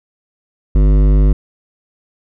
triangle tone with hard clipping, 50.2 Hz, G1, 42 cents sharp, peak -9 dBFS, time 0.75-1.33 s, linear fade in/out 5 ms, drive 18 dB, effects none

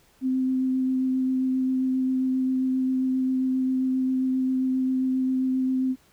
sine tone with vibrato, 259.6 Hz, C4, 13 cents flat, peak -21 dBFS, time 0.21-5.96 s, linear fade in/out 50 ms, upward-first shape sine, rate 7.5 Hz, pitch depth 10 cents each way, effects pink hiss -60 dBFS RMS until 6.12 s

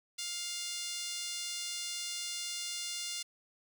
5% pulse tone with high-pass filter, 702 Hz, F5, 9 cents sharp, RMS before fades -39 dBFS, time 0.18-3.23 s, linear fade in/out 10 ms, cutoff 2800 Hz, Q 0.99, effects none

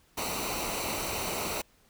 pink noise with comb filter, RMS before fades -33 dBFS, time 0.17-1.62 s, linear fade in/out 10 ms, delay 0.59 ms, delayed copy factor -0.65, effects pink hiss -64 dBFS RMS until 1.89 s

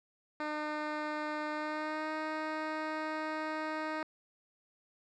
10% pulse tone with pitch glide, 302.8 to 311.3 Hz, D#4 to D#4, -47 to +1 cents, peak -26 dBFS, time 0.4-4.03 s, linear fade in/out 2 ms, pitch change +48 cents, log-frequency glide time 1.52-2.11 s, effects low-pass 3000 Hz 12 dB/octave

